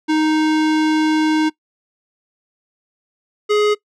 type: tone pair in turn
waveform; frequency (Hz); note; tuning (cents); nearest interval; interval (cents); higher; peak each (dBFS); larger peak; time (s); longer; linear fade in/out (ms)
square; 311.1 / 419; D#4 / G#4; 0 / +15; perfect fourth; 515; second; -14 / -13; second; 0.08-1.5 / 3.49-3.75; first; 20
effects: noise-tail reverb RT60 0.1 s tail -21 dB re dry + low-pass 5000 Hz 12 dB/octave